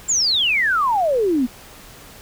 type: exponential sweep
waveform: sine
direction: down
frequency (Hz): 7470 to 233.1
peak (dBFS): -15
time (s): 0.08-1.47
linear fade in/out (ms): 20
effects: pink hiss -42 dBFS RMS until 2.21 s